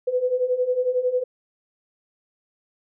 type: beating tone pair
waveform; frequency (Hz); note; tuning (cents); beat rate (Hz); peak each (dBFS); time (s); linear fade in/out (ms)
sine; 493.9 / 504.9; B4 / B4; 0 / +38; 11; -25 / -21; 0.07-1.24; 10
effects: none